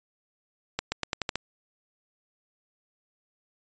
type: accelerating click train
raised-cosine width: 0.2 ms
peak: -10 dBFS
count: 7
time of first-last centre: 0.79-1.356 s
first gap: 130 ms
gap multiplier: 0.87
effects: resampled to 16000 Hz